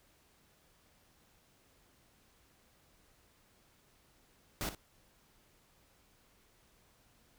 pink noise with echo, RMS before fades -37 dBFS, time 4.61-4.69 s, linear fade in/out 0 ms, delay 59 ms, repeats 1, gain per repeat -12 dB, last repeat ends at 4.749 s, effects pink hiss -68 dBFS RMS until 7.38 s

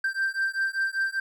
triangle beating tone pair, 1568 / 1573.1 Hz, G6 / G6, 0 / +6 cents, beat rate 5.1 Hz, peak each -26 dBFS, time 0.04-1.2 s, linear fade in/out 5 ms, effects none

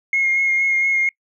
sine tone with vibrato, 2149 Hz, C7, 46 cents sharp, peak -14 dBFS, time 0.13-1.09 s, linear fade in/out 2 ms, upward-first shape sine, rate 4.3 Hz, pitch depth 18 cents each way, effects noise-tail reverb RT60 0.1 s tail -26 dB re dry + tanh soft clip ceiling -10 dBFS

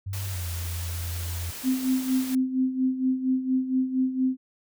sine tone with pitch glide, 97 to 85.42 Hz, G2 to F2, -18 to -38 cents, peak -29 dBFS, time 0.06-1.51 s, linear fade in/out 10 ms, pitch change -220 cents, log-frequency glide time 0.28-0.47 s
white noise, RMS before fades -38 dBFS, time 0.13-2.35 s, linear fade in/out 2 ms
sine tone with tremolo, 259.2 Hz, C4, 16 cents flat, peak -19 dBFS, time 1.63-4.37 s, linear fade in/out 50 ms, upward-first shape sine, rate 4.3 Hz, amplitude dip 70%
effects none

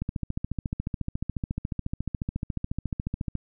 click train, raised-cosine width 5 ms, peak -16 dBFS, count 48, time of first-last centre 0.02-3.353 s, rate 14.1 Hz, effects none

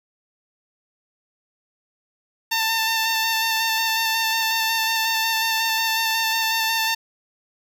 10% pulse tone with vibrato, 896 Hz, A5, 31 cents sharp, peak -11 dBFS, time 2.51-6.95 s, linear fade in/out 10 ms, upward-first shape square, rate 5.5 Hz, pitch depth 16 cents each way, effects none

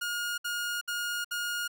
sawtooth tone bursts, 1429 Hz, F6, 39 cents sharp, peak -27 dBFS, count 4, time 0.01-1.679 s, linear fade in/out 10 ms, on 370 ms, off 63 ms, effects none

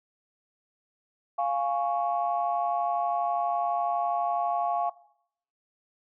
sine chord, Db major, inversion first, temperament equal, 698.5 / 830.6 / 1108.7 Hz, F5 / Ab5 / Db6, 0 / 0 / 0 cents, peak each -26 / -30 / -31 dBFS, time 1.38-4.9 s, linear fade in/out 10 ms, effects noise-tail reverb RT60 0.7 s tail -20 dB re dry + tanh soft clip ceiling -15 dBFS

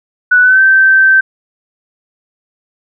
sine tone with pitch glide, 1480 to 1552.7 Hz, F#6 to G6, 0 to -17 cents, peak -4 dBFS, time 0.31-1.21 s, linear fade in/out 10 ms, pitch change +83 cents, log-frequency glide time 0.41-0.61 s, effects none

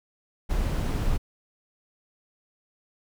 brown noise, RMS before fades -25 dBFS, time 0.49-1.18 s, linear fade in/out 20 ms, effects none

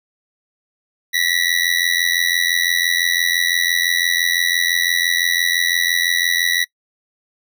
25% pulse tone with amplitude modulation, 1943 Hz, B6, 29 cents flat, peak -8 dBFS, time 1.13-6.65 s, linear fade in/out 20 ms, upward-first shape sine, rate 85.9 Hz, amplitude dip 90%, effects noise-tail reverb RT60 0.1 s tail -23 dB re dry

